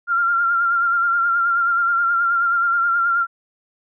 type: tone with vibrato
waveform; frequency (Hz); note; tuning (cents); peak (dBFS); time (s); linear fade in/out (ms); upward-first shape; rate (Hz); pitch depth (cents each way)
sine; 1384; F6; -16; -15; 0.07-3.27; 50; sine; 9.4; 38
effects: none